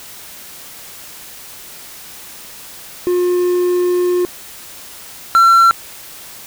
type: tone pair in turn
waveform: triangle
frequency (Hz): 357.1 / 1355.6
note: F4 / E6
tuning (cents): +39 / +48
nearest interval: octave + major seventh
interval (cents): 2309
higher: second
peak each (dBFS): -10 / -4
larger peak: second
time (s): 3.07-4.25 / 5.35-5.71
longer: first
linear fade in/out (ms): 0
effects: white hiss -35 dBFS RMS until 6.46 s